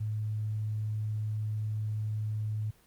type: tone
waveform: sine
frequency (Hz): 107.4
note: A2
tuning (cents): -41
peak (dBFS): -30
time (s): 0-2.71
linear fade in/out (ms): 10
effects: pink hiss -63 dBFS RMS until 2.86 s + Opus 24 kbps